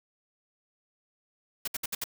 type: noise bursts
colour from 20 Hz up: white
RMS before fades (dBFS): -32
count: 5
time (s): 1.65-2.041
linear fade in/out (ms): 5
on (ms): 27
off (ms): 64
effects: none